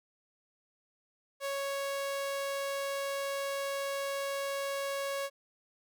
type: tone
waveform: sawtooth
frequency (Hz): 554.4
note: C#5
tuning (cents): 0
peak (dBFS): -29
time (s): 1.4-5.3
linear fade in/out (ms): 50
effects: none